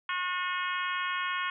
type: harmonic tone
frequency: 361.9 Hz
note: F#4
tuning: 38 cents flat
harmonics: 3 / 4 / 5 / 6 / 7 / 8 / 9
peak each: -33 / -35 / -37 / -39 / -40 / -41 / -42 dBFS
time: 0.09-1.5 s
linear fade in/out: 2 ms
effects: none